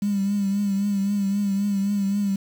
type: tone with vibrato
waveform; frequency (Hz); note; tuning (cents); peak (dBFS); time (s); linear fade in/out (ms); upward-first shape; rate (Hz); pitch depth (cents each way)
triangle; 200; G3; +35; -16; 0.02-2.36; 5; triangle; 3.8; 53
effects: tanh soft clip ceiling -18 dBFS + 7-bit